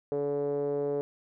5% pulse tone with low-pass filter, 143.3 Hz, D3, 42 cents flat, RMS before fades -30 dBFS, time 0.12-1.01 s, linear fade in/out 0 ms, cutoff 470 Hz, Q 7.6, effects none

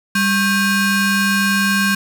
35% pulse ring-modulated tone, 890 Hz, A5, 20 cents sharp, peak -9 dBFS, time 0.15-1.95 s, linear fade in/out 5 ms, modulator 692 Hz, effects none

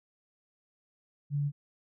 sine tone, 144 Hz, D3, 34 cents flat, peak -27 dBFS, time 1.3-1.52 s, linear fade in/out 50 ms, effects none

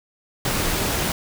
pink noise with amplitude modulation, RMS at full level -21 dBFS, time 0.45-1.12 s, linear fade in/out 2 ms, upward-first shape sine, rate 285 Hz, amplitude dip 40%, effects none

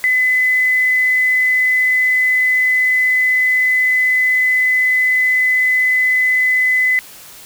sine tone, 2016 Hz, B6, 35 cents sharp, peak -11 dBFS, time 0.04-6.99 s, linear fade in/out 0 ms, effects white hiss -38 dBFS RMS until 7.45 s

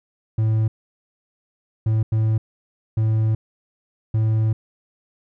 triangle tone bursts at uneven times, 110 Hz, A2, in tune, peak -14 dBFS, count 5, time 0.38-0.68 / 1.86-2.03 / 2.12-2.38 / 2.97-3.35 / 4.14-4.53 s, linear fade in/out 5 ms, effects none

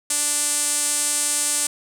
sawtooth tone with band-pass filter, 293.7 Hz, D4, in tune, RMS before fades -22 dBFS, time 0.1-1.67 s, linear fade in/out 5 ms, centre 8600 Hz, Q 3.5, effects none

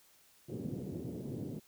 pink band-pass noise, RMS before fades -41 dBFS, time 0.48-1.6 s, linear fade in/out 20 ms, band 110 to 410 Hz, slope 24 dB/octave, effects white hiss -65 dBFS RMS until 1.67 s

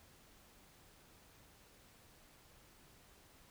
silence, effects pink hiss -64 dBFS RMS until 3.5 s

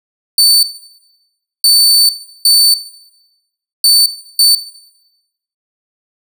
sawtooth tone bursts at uneven times, 4528 Hz, C#8, 36 cents sharp, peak -3 dBFS, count 5, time 0.38-0.63 / 1.64-2.09 / 2.45-2.74 / 3.84-4.06 / 4.39-4.55 s, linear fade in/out 2 ms, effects noise-tail reverb RT60 1.0 s tail -17 dB re dry

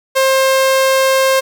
sawtooth tone, 531 Hz, C5, 25 cents sharp, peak -6 dBFS, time 0.15-1.41 s, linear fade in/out 20 ms, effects none

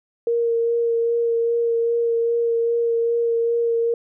sine tone with vibrato, 465.5 Hz, A#4, 2 cents flat, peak -17 dBFS, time 0.27-3.94 s, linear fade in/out 2 ms, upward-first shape sine, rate 2.5 Hz, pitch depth 14 cents each way, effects none

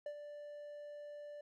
triangle tone with ADSR envelope, 587.3 Hz, D5, in tune, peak -37 dBFS, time 0.06-1.41 s, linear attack 3 ms, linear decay 72 ms, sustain -8 dB, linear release 4 ms, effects none

